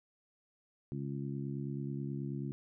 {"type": "harmonic tone", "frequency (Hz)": 69.3, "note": "C#2", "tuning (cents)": 0, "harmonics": [2, 3, 4, 5], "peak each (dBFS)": [-38, -42, -44, -46], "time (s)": [0.92, 2.52], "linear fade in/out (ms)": 0, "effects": []}